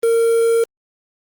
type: tone with quantisation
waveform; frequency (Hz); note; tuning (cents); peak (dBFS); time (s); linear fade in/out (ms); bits
triangle; 460; A#4; -23; -10; 0.03-0.64; 5; 5
effects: Opus 24 kbps